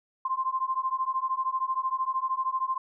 sine beating tone pair, 1042 / 1055 Hz, C6 / C6, -7 / +14 cents, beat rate 13 Hz, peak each -29 dBFS, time 0.25-2.78 s, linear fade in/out 5 ms, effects none

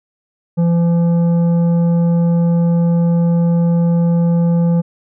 triangle tone with tanh clipping, 170 Hz, F3, 46 cents flat, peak -12 dBFS, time 0.57-4.82 s, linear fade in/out 20 ms, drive 13 dB, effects none

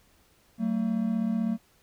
triangle tone pair together, 190 / 225.9 Hz, F#3 / A3, +46 / +46 cents, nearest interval minor third, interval 300 cents, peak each -28 / -24 dBFS, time 0.58-1.58 s, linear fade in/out 50 ms, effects pink hiss -63 dBFS RMS until 1.82 s

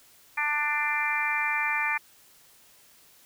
harmonic tone, 296.5 Hz, D4, 17 cents sharp, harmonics 3 / 4 / 5 / 6 / 7 / 8, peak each -32 / -34 / -37 / -30 / -32 / -29 dBFS, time 0.37-1.98 s, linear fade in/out 10 ms, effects white hiss -57 dBFS RMS until 3.25 s

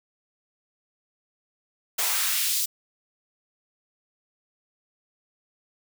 white noise with high-pass filter sweep, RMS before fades -25 dBFS, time 1.98-2.66 s, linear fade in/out 10 ms, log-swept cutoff 580 to 5100 Hz, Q 1, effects none

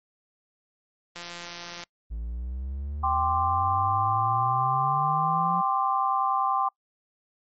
click train, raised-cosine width 0.2 ms, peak -21 dBFS, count 118, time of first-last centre 1.16-1.836 s, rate 173 Hz
triangle exponential sweep, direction up, 54.7 to 179.5 Hz, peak -28 dBFS, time 2.1-5.62 s, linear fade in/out 20 ms
sine chord, G suspended fourth, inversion none, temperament just, 784 / 1045.3 / 1176 Hz, G5 / C6 / D6, 0 / -2 / +2 cents, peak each -26 / -26 / -27 dBFS, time 3.03-6.69 s, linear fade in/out 10 ms
effects noise-tail reverb RT60 0.1 s tail -26 dB re dry + MP3 32 kbps

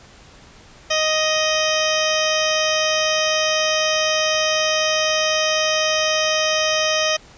harmonic tone with a mistuned harmonic, 624 Hz, D#5, 5 cents sharp, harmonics 1 / 2 / 3 / 4 / 5 / 6 / 8 / 9 / 10, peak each -21 / -26 / -26 / -26 / -24 / -30 / -28 / -27 / -31 dBFS, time 0.9-7.17 s, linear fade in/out 10 ms, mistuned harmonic 8, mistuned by +18 cents, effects pink hiss -46 dBFS RMS until 7.37 s + resampled to 16000 Hz

